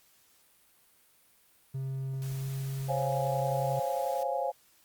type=tone with pitch glide; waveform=triangle; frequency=133.8 to 135.12 Hz; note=C3 to C#3; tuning=+39 to -44 cents; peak=-30 dBFS; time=1.74-3.8 s; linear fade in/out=10 ms; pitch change=+17 cents; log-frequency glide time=2.34-2.53 s
type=noise; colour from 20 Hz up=white; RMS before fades=-49 dBFS; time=2.22-4.23 s; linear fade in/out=0 ms
type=chord; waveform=sine; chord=Db major seventh; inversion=third; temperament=equal; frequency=523.3 / 554.4 / 698.5 / 830.6 Hz; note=C5 / Db5 / F5 / Ab5; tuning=0 / 0 / 0 / 0 cents; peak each=-34 dBFS; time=2.88-4.52 s; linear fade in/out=20 ms
effects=white hiss -64 dBFS RMS until 4.84 s + Opus 48 kbps